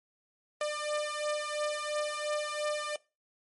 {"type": "beating tone pair", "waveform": "sawtooth", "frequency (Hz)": [597, 599.9], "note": ["D5", "D5"], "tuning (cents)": [28, 37], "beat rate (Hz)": 2.9, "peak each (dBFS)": [-30, -31], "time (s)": [0.61, 2.96], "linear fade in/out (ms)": 2, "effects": ["noise-tail reverb RT60 0.3 s tail -22 dB re dry", "MP3 48 kbps"]}